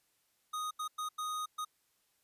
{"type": "tone bursts at uneven times", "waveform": "square", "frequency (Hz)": 1244, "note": "D#6", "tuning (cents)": -1, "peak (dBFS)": -36, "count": 5, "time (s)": [[0.53, 0.71], [0.79, 0.88], [0.98, 1.09], [1.18, 1.46], [1.58, 1.65]], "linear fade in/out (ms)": 10, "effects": ["white hiss -75 dBFS RMS until 2.23 s", "resampled to 32000 Hz"]}